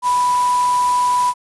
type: tone in noise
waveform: sine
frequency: 987.8 Hz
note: B5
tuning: in tune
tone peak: -13 dBFS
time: 0.02-1.34 s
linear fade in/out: 50 ms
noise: white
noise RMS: -29 dBFS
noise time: 0.02-1.34 s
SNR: +13 dB
effects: resampled to 24000 Hz